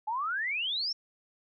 sine exponential sweep, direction up, 830.6 to 5588 Hz, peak -29 dBFS, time 0.07-0.93 s, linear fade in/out 10 ms, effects none

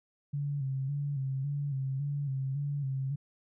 sine tone with vibrato, 138.59 Hz, C#3, in tune, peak -30 dBFS, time 0.33-3.16 s, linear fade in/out 10 ms, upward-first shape square, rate 1.8 Hz, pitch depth 58 cents each way, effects none

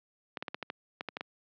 clicks, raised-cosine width 0.3 ms, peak -19 dBFS, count 10, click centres 0.372 / 0.425 / 0.482 / 0.545 / 0.627 / 0.701 / 1.009 / 1.087 / 1.169 / 1.209 s, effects high-pass 200 Hz 12 dB/octave + low-pass 4000 Hz 12 dB/octave

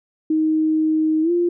sine tone with pitch glide, 313.5 to 347.9 Hz, D#4 to F4, +13 to -7 cents, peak -15 dBFS, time 0.3-1.49 s, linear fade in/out 5 ms, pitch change +180 cents, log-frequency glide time 1.22-1.31 s, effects none

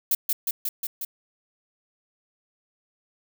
violet noise with echo, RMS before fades -21 dBFS, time 0.11-0.15 s, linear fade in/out 5 ms, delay 180 ms, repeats 5, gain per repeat -2 dB, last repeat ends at 1.05 s, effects none

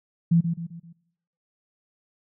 sine tone with echo, 168.3 Hz, E3, 36 cents sharp, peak -15 dBFS, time 0.31-0.41 s, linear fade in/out 10 ms, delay 130 ms, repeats 4, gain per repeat -7 dB, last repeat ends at 0.93 s, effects noise-tail reverb RT60 0.8 s tail -21 dB re dry

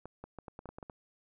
clicks, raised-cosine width 1 ms, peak -30 dBFS, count 10, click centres 0.056 / 0.24 / 0.387 / 0.482 / 0.591 / 0.657 / 0.69 / 0.785 / 0.828 / 0.898 s, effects none

